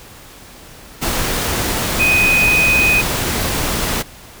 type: tone in noise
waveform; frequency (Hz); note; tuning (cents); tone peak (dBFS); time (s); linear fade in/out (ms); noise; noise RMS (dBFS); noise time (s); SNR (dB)
sine; 2500; D#7; +8; -11; 1.99-3.02; 20; pink; -19; 1.01-4.03; +5
effects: pink hiss -39 dBFS RMS until 4.4 s